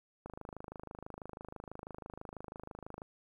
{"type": "click train", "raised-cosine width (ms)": 1, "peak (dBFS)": -30, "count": 73, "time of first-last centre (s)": [0.26, 3.019], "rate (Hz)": 26.1, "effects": ["11-bit"]}